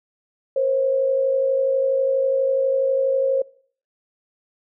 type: tone pair together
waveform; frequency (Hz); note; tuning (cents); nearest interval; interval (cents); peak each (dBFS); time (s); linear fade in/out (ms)
sine; 483.9 / 536.1; B4 / C5; -35 / +42; major second; 177; -26 / -17; 0.56-3.42; 5
effects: noise-tail reverb RT60 0.5 s tail -22 dB re dry